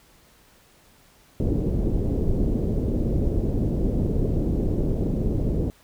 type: low-pass noise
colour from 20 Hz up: pink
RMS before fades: -23 dBFS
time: 1.4-5.7 s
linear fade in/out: 0 ms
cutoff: 440 Hz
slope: 24 dB/octave
effects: pink hiss -56 dBFS RMS until 5.83 s